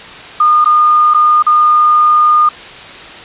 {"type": "tone with dropouts", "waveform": "sine", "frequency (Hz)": 1219, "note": "D#6", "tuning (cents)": -36, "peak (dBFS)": -5, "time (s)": [0.4, 2.49], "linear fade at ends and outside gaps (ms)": 5, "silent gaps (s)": [[0.645, 0.657], [1.138, 1.145], [1.425, 1.465]], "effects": ["white hiss -30 dBFS RMS until 3.24 s", "resampled to 8000 Hz"]}